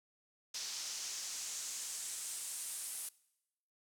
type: noise with band-pass filter sweep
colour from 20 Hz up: pink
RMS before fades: -43 dBFS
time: 0.54-3.09 s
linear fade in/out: 5 ms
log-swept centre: 5400 to 10000 Hz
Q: 2.1
effects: noise-tail reverb RT60 0.9 s tail -22 dB re dry